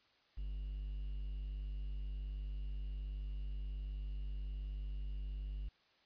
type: tone with quantisation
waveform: triangle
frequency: 49.36 Hz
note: G1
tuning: 13 cents sharp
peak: -37 dBFS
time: 0.37-5.69 s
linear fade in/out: 10 ms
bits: 11
effects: white hiss -71 dBFS RMS until 6.05 s + resampled to 11025 Hz